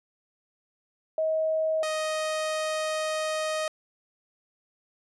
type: tone pair in turn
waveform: sine / sawtooth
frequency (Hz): 634 / 624.2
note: D#5 / D#5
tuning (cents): +32 / +5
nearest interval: unison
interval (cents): 27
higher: first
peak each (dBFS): -23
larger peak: neither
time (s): 1.18-1.83 / 1.83-3.68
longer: second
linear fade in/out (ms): 2
effects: resampled to 24000 Hz